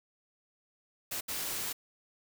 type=noise bursts at uneven times; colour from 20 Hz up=white; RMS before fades=-36 dBFS; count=2; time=1.11-1.21 / 1.28-1.73 s; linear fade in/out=10 ms; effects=none